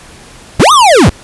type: linear two-way sweep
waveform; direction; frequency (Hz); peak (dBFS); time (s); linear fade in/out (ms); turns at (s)
square; up then down; 31 to 1266 to 37.3; -3; 0.59-1.1; 10; 0.72
effects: pink hiss -35 dBFS RMS until 1.23 s + resampled to 24000 Hz